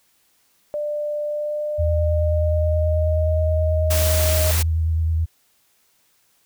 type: tone with pitch glide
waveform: sine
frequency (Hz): 594 to 622.8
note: D5 to D#5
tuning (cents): +20 to +2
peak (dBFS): -22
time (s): 0.74-4.51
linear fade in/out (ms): 0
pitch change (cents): +82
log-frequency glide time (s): 1.26-3.38
type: tone with vibrato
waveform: sine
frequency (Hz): 80.7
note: E2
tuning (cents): -36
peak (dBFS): -17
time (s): 1.78-5.26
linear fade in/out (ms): 20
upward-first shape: triangle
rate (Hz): 9.4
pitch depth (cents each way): 34
type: noise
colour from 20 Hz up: white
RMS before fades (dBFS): -24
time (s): 3.9-4.63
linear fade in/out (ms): 10
effects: white hiss -62 dBFS RMS until 6.45 s